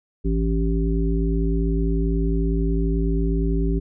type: harmonic tone with a mistuned harmonic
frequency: 55.5 Hz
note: A1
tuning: 16 cents sharp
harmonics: 1 / 3 / 5 / 7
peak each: -20 / -25 / -27 / -28 dBFS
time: 0.24-3.8 s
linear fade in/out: 20 ms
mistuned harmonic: 1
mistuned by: -140 cents
effects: none